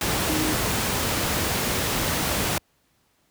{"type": "tone in noise", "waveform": "sine", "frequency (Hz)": 311.1, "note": "D#4", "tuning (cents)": 0, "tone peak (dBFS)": -25, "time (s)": [0.29, 0.53], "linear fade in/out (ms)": 2, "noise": "pink", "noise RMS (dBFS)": -24, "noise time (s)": [0.01, 2.58], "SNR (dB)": -4, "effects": ["pink hiss -66 dBFS RMS until 3.3 s", "high-pass 60 Hz 12 dB/octave"]}